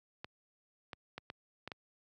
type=clicks; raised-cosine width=0.3 ms; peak=-26 dBFS; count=6; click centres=0.245 / 0.932 / 1.18 / 1.301 / 1.676 / 1.718 s; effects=high-pass 80 Hz 12 dB/octave